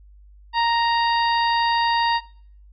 harmonic tone, 932.3 Hz, A#5, in tune, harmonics 1 / 2 / 3 / 4 / 5, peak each -18 / -26 / -30 / -30 / -30 dBFS, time 0.53-2.21 s, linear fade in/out 50 ms, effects noise-tail reverb RT60 0.6 s tail -22 dB re dry + added 50 Hz sine -45 dBFS peak until 2.72 s

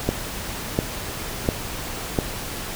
click train, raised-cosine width 2 ms, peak -5 dBFS, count 4, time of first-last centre 0.09-2.188 s, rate 1.43 Hz, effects pink hiss -31 dBFS RMS until 2.75 s

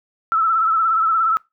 sine tone with vibrato, 1318.5 Hz, E6, in tune, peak -14 dBFS, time 0.32-1.37 s, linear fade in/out 0 ms, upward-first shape triangle, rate 17 Hz, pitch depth 66 cents each way, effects noise-tail reverb RT60 0.2 s tail -23 dB re dry

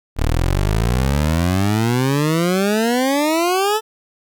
20% pulse exponential sweep, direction up, 36 to 444.8 Hz, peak -10 dBFS, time 0.16-3.81 s, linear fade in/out 50 ms, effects none

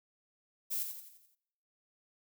violet noise with echo, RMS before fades -35 dBFS, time 0.7-0.84 s, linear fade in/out 20 ms, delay 86 ms, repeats 6, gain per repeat -6 dB, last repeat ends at 1.356 s, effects noise-tail reverb RT60 0.9 s tail -25 dB re dry

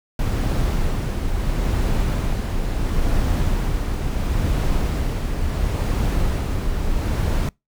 brown noise with tremolo, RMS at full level -19 dBFS, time 0.19-7.49 s, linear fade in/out 2 ms, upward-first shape sine, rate 0.73 Hz, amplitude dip 35%, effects noise-tail reverb RT60 0.2 s tail -26 dB re dry

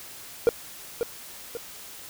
triangle tone with echo, 470 Hz, A#4, 14 cents sharp, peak -12 dBFS, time 0.47-0.49 s, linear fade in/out 0 ms, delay 540 ms, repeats 2, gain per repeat -8 dB, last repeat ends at 1.57 s, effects white hiss -43 dBFS RMS until 2.09 s

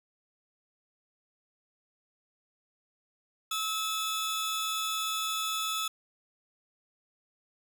sawtooth tone pair together, 1297 / 3463 Hz, E6 / A7, -28 / -28 cents, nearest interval octave + perfect fourth, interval 1700 cents, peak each -29 / -30 dBFS, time 3.51-5.88 s, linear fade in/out 5 ms, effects none

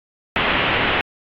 white low-pass noise, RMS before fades -19 dBFS, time 0.36-1.01 s, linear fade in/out 0 ms, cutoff 3100 Hz, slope 48 dB/octave, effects AAC 48 kbps

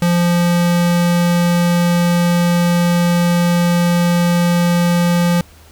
square tone, 173.7 Hz, F3, 9 cents flat, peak -12 dBFS, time 0.02-5.41 s, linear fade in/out 2 ms, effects added 78 Hz sine -43 dBFS peak until 5.71 s + pink hiss -46 dBFS RMS until 5.71 s

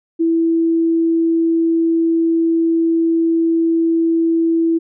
sine tone, 330 Hz, E4, 2 cents sharp, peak -12 dBFS, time 0.19-4.79 s, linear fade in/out 20 ms, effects none

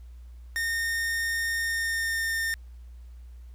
45% pulse tone with pitch glide, 1832 to 1815.1 Hz, A#6 to A#6, -31 to -47 cents, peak -26 dBFS, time 0.56-2.54 s, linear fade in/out 0 ms, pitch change -16 cents, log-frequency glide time 1.59-2.3 s, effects added 60 Hz sine -42 dBFS peak until 3.54 s + pink hiss -67 dBFS RMS until 3.54 s

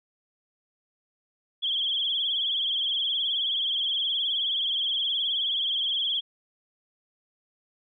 sine tone with vibrato, 3274 Hz, G#7, 25 cents flat, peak -24 dBFS, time 1.62-6.21 s, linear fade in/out 20 ms, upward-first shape triangle, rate 19 Hz, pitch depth 100 cents each way, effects none

